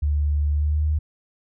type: tone with pitch glide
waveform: sine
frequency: 73.5 to 76.22 Hz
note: D2 to D#2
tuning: +2 to -35 cents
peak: -18 dBFS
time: 0.02-0.99 s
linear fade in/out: 10 ms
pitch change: +63 cents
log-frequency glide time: 0.52-0.85 s
effects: none